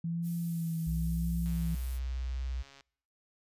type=tone with vibrato; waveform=sine; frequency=166.4 Hz; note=E3; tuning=17 cents sharp; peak=-31 dBFS; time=0.04-1.75 s; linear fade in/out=5 ms; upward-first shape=sine; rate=0.92 Hz; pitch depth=37 cents each way
type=noise; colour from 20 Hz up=violet; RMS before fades=-48 dBFS; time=0.22-2 s; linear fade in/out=50 ms
type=tone; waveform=sine; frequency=61.74 Hz; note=B1; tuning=in tune; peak=-32 dBFS; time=0.86-2.63 s; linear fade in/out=20 ms
type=click train; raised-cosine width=0.2 ms; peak=-37 dBFS; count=187; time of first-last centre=1.46-2.808 s; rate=138 Hz
effects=noise-tail reverb RT60 0.7 s tail -26 dB re dry + resampled to 32000 Hz